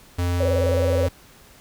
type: tone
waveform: square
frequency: 88 Hz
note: F2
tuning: 14 cents sharp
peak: -21 dBFS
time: 0.18-1.09 s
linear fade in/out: 10 ms
type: tone with vibrato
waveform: sine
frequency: 531 Hz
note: C5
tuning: 25 cents sharp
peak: -20 dBFS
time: 0.4-1.07 s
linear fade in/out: 5 ms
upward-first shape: square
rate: 19 Hz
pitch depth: 100 cents each way
effects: pink hiss -50 dBFS RMS until 1.6 s